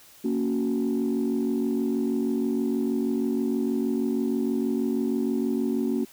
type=chord; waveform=sine; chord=F# major; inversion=first; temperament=just; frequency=231.2 / 277.5 / 370 Hz; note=A#3 / C#4 / F#4; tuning=-14 / +2 / 0 cents; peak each=-25 / -26 / -28 dBFS; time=0.24-6.05 s; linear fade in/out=10 ms; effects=tanh soft clip ceiling -17 dBFS + white hiss -52 dBFS RMS until 6.12 s